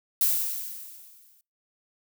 violet noise with exponential decay, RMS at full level -21 dBFS, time 0.21-1.41 s, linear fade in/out 2 ms, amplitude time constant 260 ms, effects noise-tail reverb RT60 0.3 s tail -26 dB re dry

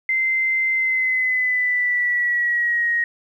sine tone with pitch glide, 2076 to 1881.8 Hz, C7 to A#6, -14 to +16 cents, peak -17 dBFS, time 0.09-3.04 s, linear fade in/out 2 ms, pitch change -170 cents, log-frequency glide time 0.73-2.9 s, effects 9-bit

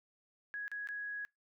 sine tone with dropouts, 1666 Hz, G#6, 5 cents sharp, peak -38 dBFS, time 0.54-1.25 s, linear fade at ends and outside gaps 0 ms, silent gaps 0.68-0.716 / 0.873-0.888 s, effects noise-tail reverb RT60 0.2 s tail -25 dB re dry

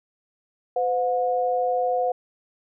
sine tone pair together, 508.2 / 721 Hz, B4 / F#5, +49 / -45 cents, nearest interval tritone, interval 606 cents, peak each -23 dBFS, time 0.76-2.12 s, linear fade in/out 5 ms, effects none

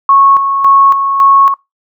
sine tone with tremolo, 1100 Hz, C#6, 14 cents flat, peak -3 dBFS, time 0.09-1.54 s, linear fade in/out 2 ms, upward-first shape square, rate 1.8 Hz, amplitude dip 55%, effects noise-tail reverb RT60 0.2 s tail -23 dB re dry

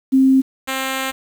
sine / 5% pulse tone pair in turn, 265.1 / 265.1 Hz, C4 / C4, +23 / +23 cents, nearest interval unison, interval 0 cents, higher neither, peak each -9 dBFS, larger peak neither, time 0.12-0.42 / 0.67-1.12 s, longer second, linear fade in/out 20 ms, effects 7-bit

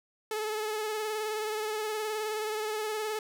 sawtooth tone with vibrato, 429.8 Hz, A4, 41 cents flat, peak -27 dBFS, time 0.31-3.19 s, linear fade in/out 2 ms, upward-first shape sine, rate 19 Hz, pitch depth 34 cents each way, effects none

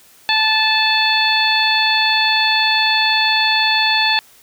harmonic tone, 874 Hz, A5, 12 cents flat, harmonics 1 / 2 / 3 / 4 / 5, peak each -19 / -19 / -19 / -19 / -19 dBFS, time 0.29-4.19 s, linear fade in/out 0 ms, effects white hiss -48 dBFS RMS until 4.42 s

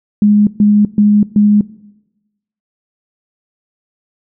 sine tone bursts, 207.7 Hz, G#3, in tune, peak -5 dBFS, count 4, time 0.22-1.61 s, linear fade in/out 2 ms, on 250 ms, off 130 ms, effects noise-tail reverb RT60 1.0 s tail -19 dB re dry

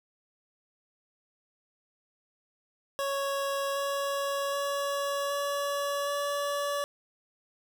25% pulse tone with pitch steps, 554.4 / 558.9 / 563.4 / 568 / 572.6 Hz, C#5 / C#5 / C#5 / C#5 / D5, 0 / +14 / +28 / +42 / -44 cents, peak -25 dBFS, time 2.99-6.84 s, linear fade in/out 0 ms, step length 770 ms, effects none

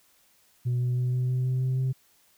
sine tone with pitch steps, 123 / 124.07 / 125.15 / 126.24 / 127.34 / 128.45 / 129.56 / 130.69 Hz, B2 / B2 / B2 / B2 / C3 / C3 / C3 / C3, -7 / +8 / +23 / +38 / -47 / -32 / -17 / -2 cents, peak -21 dBFS, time 0.65-1.93 s, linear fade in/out 20 ms, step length 160 ms, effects tanh soft clip ceiling -22 dBFS + white hiss -63 dBFS RMS until 2.37 s

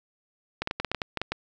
clicks, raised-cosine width 0.3 ms, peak -12 dBFS, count 11, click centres 0.62 / 0.674 / 0.711 / 0.8 / 0.847 / 0.916 / 0.947 / 1.018 / 1.173 / 1.216 / 1.32 s, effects resampled to 16000 Hz + 7-bit

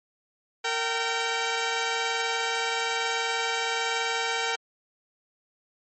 10% pulse tone pair together, 459.6 / 773 Hz, A#4 / G5, -25 / -24 cents, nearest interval major sixth, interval 901 cents, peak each -20 dBFS, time 0.64-4.56 s, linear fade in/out 10 ms, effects MP3 32 kbps

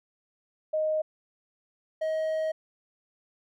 sine / triangle tone pair in turn, 622 / 632.1 Hz, D#5 / D#5, -1 / +27 cents, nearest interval unison, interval 28 cents, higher second, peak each -24 dBFS, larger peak neither, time 0.73-1.02 / 2.01-2.52 s, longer second, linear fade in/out 10 ms, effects none

